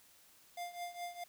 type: tone with tremolo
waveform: square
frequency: 701 Hz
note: F5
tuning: 6 cents sharp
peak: -39 dBFS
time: 0.57-1.24 s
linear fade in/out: 5 ms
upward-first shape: triangle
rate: 4.8 Hz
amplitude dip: 85%
effects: white hiss -64 dBFS RMS until 1.28 s